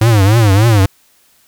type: tone with vibrato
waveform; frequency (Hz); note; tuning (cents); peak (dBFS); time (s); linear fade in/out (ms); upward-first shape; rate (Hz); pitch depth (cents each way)
square; 106.2; G#2; +39; -7; 0.01-0.86; 5; triangle; 3.4; 220
effects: white hiss -52 dBFS RMS until 1.47 s

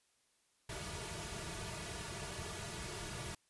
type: noise with comb filter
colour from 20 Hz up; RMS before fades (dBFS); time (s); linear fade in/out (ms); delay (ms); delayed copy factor
pink; -44; 0.69-3.35; 5; 3.8; -1
effects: white hiss -75 dBFS RMS until 3.49 s + resampled to 24000 Hz

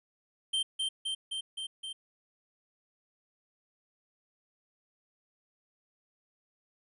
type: tone with echo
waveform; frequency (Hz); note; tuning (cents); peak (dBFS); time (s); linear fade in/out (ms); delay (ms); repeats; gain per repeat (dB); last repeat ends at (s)
square; 3136; G7; 0; -28; 0.53-0.63; 10; 260; 5; -2; 1.93
effects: resampled to 24000 Hz

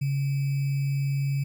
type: tone with sample-and-hold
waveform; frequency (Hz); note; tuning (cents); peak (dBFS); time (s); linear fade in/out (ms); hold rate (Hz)
sine; 138.59; C#3; 0; -23; 0.01-1.44; 10; 2450
effects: none

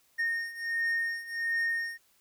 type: beating tone pair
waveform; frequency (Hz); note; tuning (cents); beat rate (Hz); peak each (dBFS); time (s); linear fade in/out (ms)
triangle; 1842 / 1843.4; A#6 / A#6; -21 / -20; 1.4; -32 / -29; 0.18-1.98; 20
effects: white hiss -67 dBFS RMS until 2.2 s

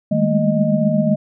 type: tone cluster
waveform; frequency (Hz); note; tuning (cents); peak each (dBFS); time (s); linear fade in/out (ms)
sine; 156.6 / 202.3 / 210.3 / 226 / 619; D#3 / G#3 / G#3 / A3 / D#5; +11 / -45 / +22 / +47 / -9; -20; 0.11-1.16; 10
effects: none

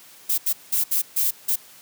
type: noise bursts at uneven times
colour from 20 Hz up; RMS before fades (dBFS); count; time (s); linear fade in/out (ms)
violet; -21; 6; 0.29-0.38 / 0.46-0.53 / 0.72-0.84 / 0.91-1.02 / 1.16-1.31 / 1.48-1.56; 10
effects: white hiss -48 dBFS RMS until 1.81 s + high-pass 100 Hz 12 dB/octave

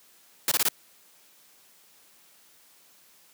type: noise bursts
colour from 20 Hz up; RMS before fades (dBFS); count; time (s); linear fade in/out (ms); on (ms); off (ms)
white; -23; 4; 0.48-0.686; 2; 35; 22
effects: white hiss -58 dBFS RMS until 3.33 s + high-pass 150 Hz 12 dB/octave

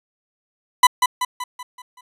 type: tone with echo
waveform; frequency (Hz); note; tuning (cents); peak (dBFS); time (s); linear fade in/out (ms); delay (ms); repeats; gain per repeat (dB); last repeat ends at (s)
40% pulse; 997; B5; +16; -6; 0.83-0.87; 5; 190; 6; -6; 2.01
effects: resampled to 32000 Hz

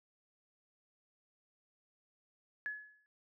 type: tone with exponential decay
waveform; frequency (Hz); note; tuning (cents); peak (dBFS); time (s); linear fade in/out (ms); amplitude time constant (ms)
sine; 1700; G#6; +40; -34; 2.66-3.06; 0; 85
effects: none

